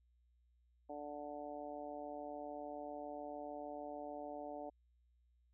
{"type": "harmonic tone", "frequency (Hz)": 146.83, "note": "D3", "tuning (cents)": 0, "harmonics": [2, 3, 4, 5, 6], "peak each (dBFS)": [-51, -54, -48, -49, -56], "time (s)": [0.89, 4.7], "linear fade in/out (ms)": 10, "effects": ["added 60 Hz sine -70 dBFS peak until 5.53 s"]}